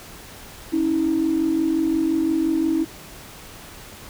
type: tone pair together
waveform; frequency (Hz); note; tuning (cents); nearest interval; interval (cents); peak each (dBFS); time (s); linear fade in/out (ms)
sine; 277.2 / 322.9; C#4 / E4; 0 / -36; minor third; 264; -23 / -18; 0.72-2.85; 20
effects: tanh soft clip ceiling -11 dBFS + pink hiss -41 dBFS RMS until 4.09 s